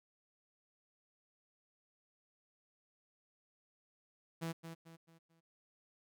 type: tone with echo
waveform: sawtooth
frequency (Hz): 164.81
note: E3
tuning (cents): 0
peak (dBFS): -34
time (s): 4.41-4.53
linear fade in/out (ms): 20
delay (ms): 220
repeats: 4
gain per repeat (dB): -8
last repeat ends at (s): 5.41
effects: none